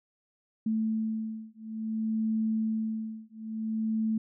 sine beating tone pair, 220 / 220.57 Hz, A3 / A3, 0 / +4 cents, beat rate 0.57 Hz, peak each -31 dBFS, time 0.66-4.18 s, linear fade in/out 5 ms, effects none

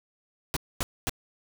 pink noise bursts, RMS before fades -28 dBFS, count 3, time 0.54-1.095 s, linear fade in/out 0 ms, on 25 ms, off 240 ms, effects none

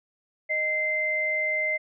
sine tone pair together, 619.8 / 2079 Hz, D#5 / C7, -7 / -12 cents, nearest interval octave + major sixth, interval 2095 cents, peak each -31 / -24 dBFS, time 0.49-1.78 s, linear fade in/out 20 ms, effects none

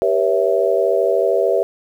sine chord, C# half-diminished seventh, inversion second, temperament equal with one note detuned, 392 / 481.2 / 554.4 / 659.3 Hz, G4 / B4 / C#5 / E5, 0 / -45 / 0 / 0 cents, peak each -19 dBFS, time 0.02-1.63 s, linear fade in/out 0 ms, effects 8-bit

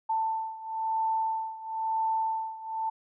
sine beating tone pair, 888 / 889 Hz, A5 / A5, +16 / +18 cents, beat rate 1 Hz, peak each -29 / -32 dBFS, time 0.09-2.9 s, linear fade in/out 10 ms, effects none

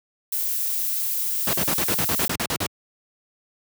violet noise, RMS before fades -25 dBFS, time 0.32-2.28 s, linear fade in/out 5 ms
pink noise bursts, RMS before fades -24 dBFS, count 12, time 1.47-2.665 s, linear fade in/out 2 ms, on 62 ms, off 41 ms
effects high-pass 100 Hz 12 dB/octave

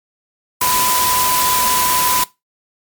sine tone in noise, 1000 Hz, B5, 21 cents sharp, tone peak -17 dBFS, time 0.61-2.24 s, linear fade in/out 5 ms, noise white, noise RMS -17 dBFS, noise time 0.61-2.24 s, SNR -3 dB, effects noise-tail reverb RT60 0.2 s tail -19 dB re dry + MP3 96 kbps

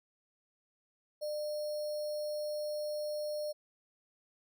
sine tone with sample-and-hold, 600 Hz, D5, 37 cents sharp, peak -34 dBFS, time 1.21-3.53 s, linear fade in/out 20 ms, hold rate 4900 Hz, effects none

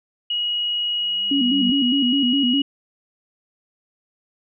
sine tone, 2900 Hz, F#7, 35 cents flat, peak -20 dBFS, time 0.3-2.62 s, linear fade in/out 5 ms
sine tone with exponential growth, 196 Hz, G3, in tune, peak -21 dBFS, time 1.01-1.7 s, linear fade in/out 2 ms, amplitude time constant 150 ms
sine tone with vibrato, 261.6 Hz, C4, in tune, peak -17 dBFS, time 1.31-2.62 s, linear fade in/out 5 ms, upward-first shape square, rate 4.9 Hz, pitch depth 110 cents each way
effects none

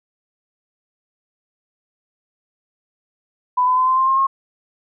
sine tone with pitch steps, 997 / 1010.3 / 1023.8 / 1037.5 / 1051.4 / 1065.5 / 1079.7 Hz, B5 / B5 / C6 / C6 / C6 / C6 / C#6, +16 / +39 / -38 / -15 / +8 / +31 / -46 cents, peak -13 dBFS, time 3.57-4.27 s, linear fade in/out 10 ms, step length 100 ms, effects none

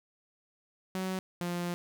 sawtooth tone pair in turn, 187.4 / 174.92 Hz, F#3 / F3, +22 / +3 cents, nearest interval minor second, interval 119 cents, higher first, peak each -28 dBFS, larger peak neither, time 0.95-1.19 / 1.41-1.74 s, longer second, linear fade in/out 0 ms, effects none

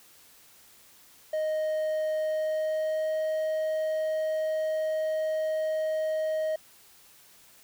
triangle tone with pitch glide, 622.3 to 627 Hz, D#5 to D#5, 0 to +13 cents, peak -24 dBFS, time 1.33-6.56 s, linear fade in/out 5 ms, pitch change +13 cents, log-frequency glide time 2.19-3.16 s, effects white hiss -56 dBFS RMS until 7.63 s

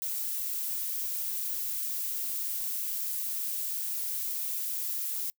violet noise, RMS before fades -33 dBFS, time 0.02-5.3 s, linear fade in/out 0 ms, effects noise-tail reverb RT60 0.1 s tail -26 dB re dry

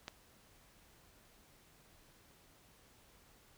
click, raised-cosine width 0.2 ms, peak -25 dBFS, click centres 0.081 s, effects pink hiss -65 dBFS RMS until 3.57 s

